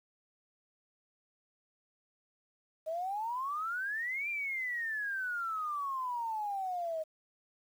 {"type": "exponential two-way sweep", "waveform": "sine", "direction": "up then down", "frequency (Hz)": [622.3, 2404, 622.3], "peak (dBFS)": -33, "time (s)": [2.86, 7.04], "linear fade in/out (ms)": 20, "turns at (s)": 4.29, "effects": ["10-bit"]}